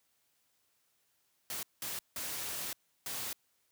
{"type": "noise bursts at uneven times", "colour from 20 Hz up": "white", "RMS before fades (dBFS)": -39, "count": 4, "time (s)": [[1.5, 1.63], [1.82, 1.99], [2.16, 2.73], [3.06, 3.33]], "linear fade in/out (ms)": 2, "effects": ["white hiss -75 dBFS RMS until 3.71 s", "high-pass 60 Hz 12 dB/octave"]}